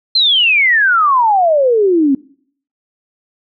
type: exponential sweep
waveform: sine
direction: down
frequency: 4210 to 261.6 Hz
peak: -8 dBFS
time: 0.15-2.15 s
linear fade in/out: 5 ms
effects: noise-tail reverb RT60 0.6 s tail -23 dB re dry